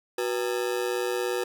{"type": "ring-modulated tone", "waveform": "40% pulse", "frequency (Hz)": 428.7, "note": "A4", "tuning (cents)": -45, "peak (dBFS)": -22, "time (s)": [0.18, 1.44], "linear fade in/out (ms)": 5, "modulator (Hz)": 58.5, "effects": []}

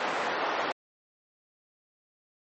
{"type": "band-pass noise", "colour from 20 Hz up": "white", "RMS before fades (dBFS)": -30, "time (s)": [0, 0.72], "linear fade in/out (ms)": 2, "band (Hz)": [410, 1300], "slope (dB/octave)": 12, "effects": ["MP3 32 kbps"]}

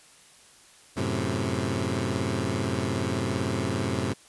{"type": "chord", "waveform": "15% pulse", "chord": "F# diminished", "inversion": "none", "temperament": "equal", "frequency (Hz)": [92.5, 110, 130.81], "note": ["F#2", "A2", "C3"], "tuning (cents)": [0, 0, 0], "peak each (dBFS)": -24, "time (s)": [0.96, 4.14], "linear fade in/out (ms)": 20, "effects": ["white hiss -54 dBFS RMS until 4.28 s", "resampled to 24000 Hz"]}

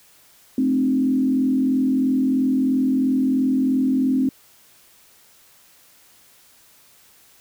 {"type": "tone with frequency modulation", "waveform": "sine", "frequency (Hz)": 261.6, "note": "C4", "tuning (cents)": 0, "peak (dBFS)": -16, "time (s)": [0.58, 4.29], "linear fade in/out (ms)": 2, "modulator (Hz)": 43, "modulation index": 0.73, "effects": ["white hiss -53 dBFS RMS until 7.4 s"]}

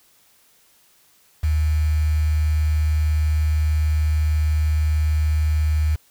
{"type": "tone with quantisation", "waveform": "sine", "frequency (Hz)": 76.8, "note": "D#2", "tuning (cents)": -22, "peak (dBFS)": -16, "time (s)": [1.43, 5.96], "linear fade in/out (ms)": 10, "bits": 6, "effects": ["white hiss -57 dBFS RMS until 6.1 s"]}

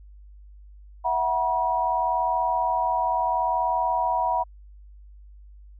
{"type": "chord", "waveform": "sine", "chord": "E suspended second", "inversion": "none", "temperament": "equal with one note detuned", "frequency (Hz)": [659.3, 740, 964.1], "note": ["E5", "F#5", "B5"], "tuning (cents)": [0, 0, -42], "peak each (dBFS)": [-29, -26, -23], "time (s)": [1.04, 4.44], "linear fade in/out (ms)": 20, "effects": ["added 50 Hz sine -44 dBFS peak until 5.79 s"]}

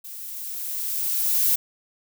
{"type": "noise with level ramp", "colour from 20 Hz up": "violet", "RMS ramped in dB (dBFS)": [-38, -19], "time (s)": [0.04, 1.56], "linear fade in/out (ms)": 10, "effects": []}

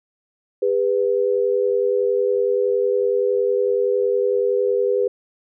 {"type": "tone pair together", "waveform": "sine", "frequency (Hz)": [403.1, 493.9], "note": ["G4", "B4"], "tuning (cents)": [48, 0], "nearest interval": "major third", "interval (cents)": 352, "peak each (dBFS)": -19, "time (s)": [0.62, 5.08], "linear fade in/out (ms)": 5, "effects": []}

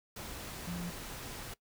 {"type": "tone in noise", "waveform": "sine", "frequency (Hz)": 174.61, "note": "F3", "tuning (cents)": 0, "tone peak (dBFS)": -37, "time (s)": [0.67, 0.9], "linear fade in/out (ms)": 5, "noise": "pink", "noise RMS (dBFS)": -44, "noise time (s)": [0.16, 1.54], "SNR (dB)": 4, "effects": ["noise-tail reverb RT60 0.1 s tail -20 dB re dry"]}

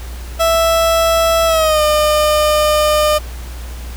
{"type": "tone with pitch glide", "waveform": "30% pulse", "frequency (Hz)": [660, 605.2], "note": ["E5", "D#5"], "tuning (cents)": [2, -48], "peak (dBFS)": -8, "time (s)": [0.39, 3.19], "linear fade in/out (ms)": 20, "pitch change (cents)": -150, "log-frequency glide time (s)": [1.46, 1.82], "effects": ["added 60 Hz sine -25 dBFS peak until 3.96 s", "pink hiss -36 dBFS RMS until 3.96 s"]}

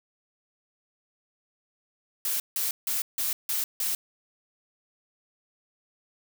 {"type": "noise bursts", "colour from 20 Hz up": "blue", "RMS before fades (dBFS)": -28, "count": 6, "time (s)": [2.25, 3.95], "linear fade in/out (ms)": 2, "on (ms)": 150, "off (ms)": 160, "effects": []}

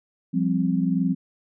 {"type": "chord", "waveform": "sine", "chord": "F suspended second", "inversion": "none", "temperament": "just", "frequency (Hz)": [174.61, 196.44, 261.9], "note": ["F3", "G3", "C4"], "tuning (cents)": [0, 4, 2], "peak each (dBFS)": [-23, -25, -24], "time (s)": [0.33, 1.15], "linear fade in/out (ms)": 20, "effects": []}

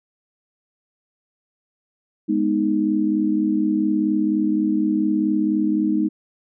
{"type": "chord", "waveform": "sine", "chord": "G# minor", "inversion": "none", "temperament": "equal", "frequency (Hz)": [207.7, 246.9, 311.1], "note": ["G#3", "B3", "D#4"], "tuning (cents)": [0, 0, 0], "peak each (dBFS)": [-22, -25, -19], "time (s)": [2.28, 6.09], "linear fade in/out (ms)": 20, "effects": []}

